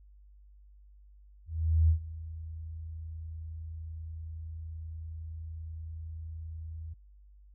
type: tone with ADSR envelope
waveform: sine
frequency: 80.6 Hz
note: E2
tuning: 38 cents flat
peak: -19 dBFS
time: 1.46-6.94 s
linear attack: 430 ms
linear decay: 97 ms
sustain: -19 dB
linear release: 9 ms
effects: added 50 Hz sine -53 dBFS peak until 7.54 s